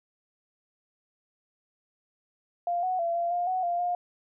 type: tone with pitch steps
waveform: sine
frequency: 697 / 740 / 679 / 687 / 705 / 743 / 696 / 709 Hz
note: F5 / F#5 / F5 / F5 / F5 / F#5 / F5 / F5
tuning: -4 / 0 / -49 / -29 / +16 / +7 / -6 / +26 cents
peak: -25 dBFS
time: 2.67-3.95 s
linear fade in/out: 2 ms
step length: 160 ms
effects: none